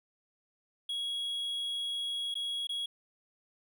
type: tone with dropouts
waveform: triangle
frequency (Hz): 3322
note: G#7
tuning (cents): 0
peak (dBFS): -31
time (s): 0.89-2.86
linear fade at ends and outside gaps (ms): 5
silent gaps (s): 2.342-2.353 / 2.671-2.692
effects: none